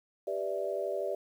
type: chord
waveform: sine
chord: E minor seventh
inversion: first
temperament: equal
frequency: 392 / 493.9 / 587.3 / 659.3 Hz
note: G4 / B4 / D5 / E5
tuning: 0 / 0 / 0 / 0 cents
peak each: -36 / -39 / -34 / -38 dBFS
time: 0.27-1.15 s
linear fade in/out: 5 ms
effects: 10-bit